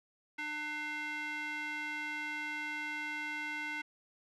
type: tone with band-pass filter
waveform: square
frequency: 300 Hz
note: D4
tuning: 37 cents sharp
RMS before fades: -39 dBFS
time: 0.38-3.82 s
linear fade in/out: 10 ms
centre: 2000 Hz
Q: 3.1
effects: none